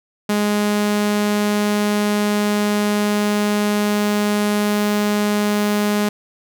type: tone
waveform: sawtooth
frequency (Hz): 207.7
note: G#3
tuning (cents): 0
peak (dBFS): -12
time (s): 0.29-6.09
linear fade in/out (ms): 5
effects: none